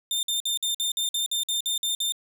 sawtooth tone bursts, 3607 Hz, A7, 42 cents sharp, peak -21 dBFS, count 12, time 0.11-2.122 s, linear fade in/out 2 ms, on 120 ms, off 52 ms, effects none

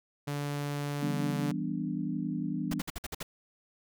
sawtooth tone, 144.4 Hz, D3, 29 cents flat, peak -28 dBFS, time 0.27-1.52 s, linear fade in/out 10 ms
sine chord, E minor seventh, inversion none, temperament equal, 164.81 / 196 / 246.9 / 293.7 Hz, E3 / G3 / B3 / D4, 0 / 0 / 0 / 0 cents, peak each -36 dBFS, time 1.01-2.82 s, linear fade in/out 20 ms
pink noise bursts, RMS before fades -37 dBFS, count 7, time 2.71-3.23 s, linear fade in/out 5 ms, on 28 ms, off 54 ms
effects none

